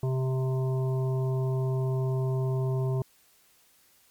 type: harmonic tone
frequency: 130.7 Hz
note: C3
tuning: 1 cent flat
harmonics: 1 / 3 / 5 / 7 / 8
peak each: -25 / -33 / -40 / -45 / -47 dBFS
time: 0.03-3.02 s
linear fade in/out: 2 ms
effects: white hiss -62 dBFS RMS until 4.1 s + MP3 96 kbps